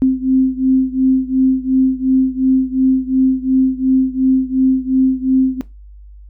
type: beating tone pair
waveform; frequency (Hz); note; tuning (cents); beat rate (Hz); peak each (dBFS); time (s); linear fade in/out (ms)
sine; 260.7 / 263.5; C4 / C4; -6 / +12; 2.8; -13 / -15; 0.02-5.61; 0
effects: noise-tail reverb RT60 0.2 s tail -17 dB re dry + added 50 Hz sine -35 dBFS peak until 6.29 s